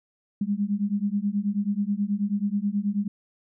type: beating tone pair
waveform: sine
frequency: 198.9 / 208.2 Hz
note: G3 / G#3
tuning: +25 / +5 cents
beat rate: 9.3 Hz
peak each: -26 / -26 dBFS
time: 0.41-3.08 s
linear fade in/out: 5 ms
effects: none